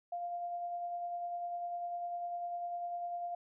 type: tone with tremolo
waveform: sine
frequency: 698.5 Hz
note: F5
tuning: in tune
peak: -35 dBFS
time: 0.12-3.35 s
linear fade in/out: 5 ms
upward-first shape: sine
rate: 10 Hz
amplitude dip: 30%
effects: none